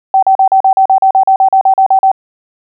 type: tone bursts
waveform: sine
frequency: 769 Hz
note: G5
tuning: 33 cents flat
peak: -4 dBFS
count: 16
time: 0.14-2.116 s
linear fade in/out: 2 ms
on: 86 ms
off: 40 ms
effects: none